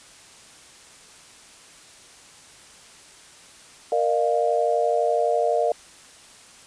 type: chord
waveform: sine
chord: Bb suspended fourth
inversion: none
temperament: equal with one note detuned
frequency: 466.2 / 606.6 / 698.5 Hz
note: Bb4 / Eb5 / F5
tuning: 0 / -44 / 0 cents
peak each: -23 dBFS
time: 3.92-5.72 s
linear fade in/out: 2 ms
effects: white hiss -48 dBFS RMS until 6.66 s + resampled to 22050 Hz